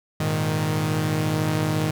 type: chord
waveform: sawtooth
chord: Ab suspended second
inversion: none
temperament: equal with one note detuned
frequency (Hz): 103.83 / 117.83 / 155.56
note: Ab2 / Bb2 / Eb3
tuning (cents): 0 / +19 / 0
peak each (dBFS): -24 / -25 / -19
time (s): 0.2-1.91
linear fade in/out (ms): 5
effects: none